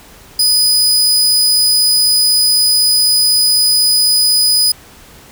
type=tone; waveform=sawtooth; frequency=4978 Hz; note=D#8; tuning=in tune; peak=-6 dBFS; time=0.39-4.72 s; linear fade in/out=5 ms; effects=pink hiss -40 dBFS RMS until 5.31 s